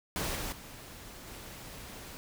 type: noise with level steps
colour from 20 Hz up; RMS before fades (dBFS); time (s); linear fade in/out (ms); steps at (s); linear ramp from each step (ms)
pink; -34 / -37 / -48 / -46; 0.16-2.17; 0; 0.35 / 0.52 / 1.27; 5
effects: none